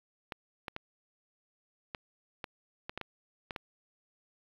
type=clicks; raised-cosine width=0.3 ms; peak=-21 dBFS; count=10; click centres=0.322 / 0.682 / 0.764 / 1.948 / 2.442 / 2.895 / 2.976 / 3.013 / 3.508 / 3.562 s; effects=low-pass 4000 Hz 12 dB/octave + 9-bit